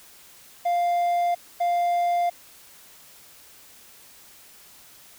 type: tone pair in turn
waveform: triangle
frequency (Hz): 698.5 / 698.5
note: F5 / F5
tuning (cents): 0 / 0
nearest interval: unison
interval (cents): 0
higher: neither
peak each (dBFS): -18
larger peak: neither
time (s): 0.65-1.35 / 1.6-2.3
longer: neither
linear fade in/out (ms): 10
effects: white hiss -50 dBFS RMS until 5.18 s